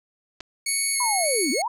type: clicks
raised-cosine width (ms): 0.2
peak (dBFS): -20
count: 2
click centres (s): 0.405 / 0.408
type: tone with vibrato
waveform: 15% pulse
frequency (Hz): 2202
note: C#7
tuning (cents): -12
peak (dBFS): -18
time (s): 0.66-1.62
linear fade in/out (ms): 5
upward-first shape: square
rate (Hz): 1.7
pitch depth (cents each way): 14
type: tone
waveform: sine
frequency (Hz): 11180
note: F9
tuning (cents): +1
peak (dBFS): -25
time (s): 0.68-1.45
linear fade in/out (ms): 2
type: linear two-way sweep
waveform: sine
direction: down then up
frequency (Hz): 1017 to 238.2 to 1017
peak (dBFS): -23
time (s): 1-1.68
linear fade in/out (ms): 5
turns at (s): 1.51
effects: none